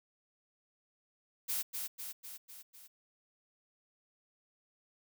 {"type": "noise with echo", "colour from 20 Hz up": "blue", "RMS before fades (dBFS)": -35, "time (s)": [1.48, 1.63], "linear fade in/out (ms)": 20, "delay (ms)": 250, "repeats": 5, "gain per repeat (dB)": -4, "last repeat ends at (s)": 2.88, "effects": []}